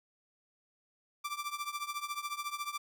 sawtooth tone with tremolo, 1174.7 Hz, D6, in tune, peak -29 dBFS, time 1.24-2.78 s, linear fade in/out 10 ms, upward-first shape triangle, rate 14 Hz, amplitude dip 90%, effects none

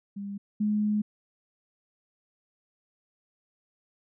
sine tone pair in turn, 200.4 / 210.3 Hz, G3 / G#3, +38 / +22 cents, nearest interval minor second, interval 84 cents, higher second, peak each -33 / -23 dBFS, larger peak second, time 0.16-0.38 / 0.6-1.02 s, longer second, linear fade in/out 10 ms, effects none

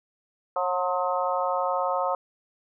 harmonic tone with a mistuned harmonic, 181.2 Hz, F#3, 36 cents flat, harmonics 3 / 4 / 5 / 6 / 7, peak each -28 / -29 / -30 / -31 / -31 dBFS, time 0.56-2.15 s, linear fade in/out 2 ms, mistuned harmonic 6, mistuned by -40 cents, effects none

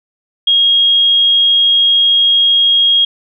sine tone, 3269 Hz, G#7, 28 cents flat, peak -7 dBFS, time 0.47-3.05 s, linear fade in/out 5 ms, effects none

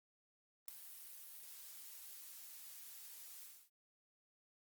blue noise with ADSR envelope, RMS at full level -40 dBFS, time 0.68-3.7 s, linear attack 4 ms, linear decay 3 ms, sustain -14 dB, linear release 270 ms, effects Opus 32 kbps

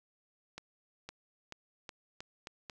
accelerating click train, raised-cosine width 0.2 ms, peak -26 dBFS, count 7, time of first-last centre 0.58-2.698 s, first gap 510 ms, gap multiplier 0.85, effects none

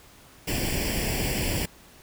pink noise with comb filter, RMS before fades -27 dBFS, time 0.47-1.66 s, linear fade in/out 10 ms, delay 0.39 ms, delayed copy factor +0.8, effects pink hiss -52 dBFS RMS until 2.02 s

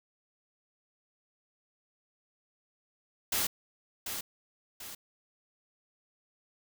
white noise with echo, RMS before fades -30 dBFS, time 3.32-3.47 s, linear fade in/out 5 ms, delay 740 ms, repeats 2, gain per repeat -7 dB, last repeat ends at 4.95 s, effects none

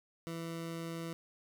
20% pulse tone, 165.9 Hz, E3, 11 cents sharp, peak -34 dBFS, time 0.27-1.13 s, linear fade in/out 0 ms, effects none

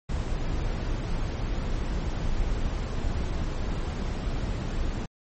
brown noise, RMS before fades -28 dBFS, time 0.09-5.06 s, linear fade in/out 5 ms, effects MP3 32 kbps

